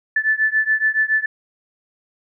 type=beating tone pair; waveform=sine; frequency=1746 / 1753.1 Hz; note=A6 / A6; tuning=-14 / -7 cents; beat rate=7.1 Hz; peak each=-18 / -19 dBFS; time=0.16-1.26 s; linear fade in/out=5 ms; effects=none